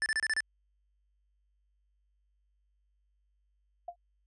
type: tone bursts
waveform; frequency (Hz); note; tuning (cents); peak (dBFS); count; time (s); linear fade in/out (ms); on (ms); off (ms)
square; 1760; A6; 0; -28; 6; 0.02-0.405; 0; 40; 29
type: tone with exponential decay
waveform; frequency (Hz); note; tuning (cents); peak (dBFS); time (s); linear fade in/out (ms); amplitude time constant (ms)
sine; 698.5; F5; 0; -33; 3.88-3.96; 5; 17
effects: added 50 Hz sine -70 dBFS peak until 4.26 s + resampled to 24000 Hz